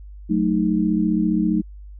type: chord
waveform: sine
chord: D# diminished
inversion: first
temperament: equal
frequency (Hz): 185 / 220 / 311.1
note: F#3 / A3 / D#4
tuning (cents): 0 / 0 / 0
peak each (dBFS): -21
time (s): 0.29-1.62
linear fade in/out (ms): 20
effects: added 50 Hz sine -36 dBFS peak until 1.99 s